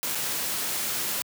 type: noise with dropouts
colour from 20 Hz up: white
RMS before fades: -29 dBFS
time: 0.03-1.22 s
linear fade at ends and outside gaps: 0 ms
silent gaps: 0.149-0.154 s
effects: high-pass 100 Hz 12 dB/octave